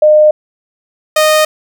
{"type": "tone pair in turn", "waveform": ["sine", "sawtooth"], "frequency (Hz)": [609, 617.9], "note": ["D#5", "D#5"], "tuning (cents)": [-37, -12], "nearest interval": "unison", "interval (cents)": 25, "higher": "second", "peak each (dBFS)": -3, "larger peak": "neither", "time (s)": [[0.02, 0.31], [1.16, 1.45]], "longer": "neither", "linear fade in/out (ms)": 5, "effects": []}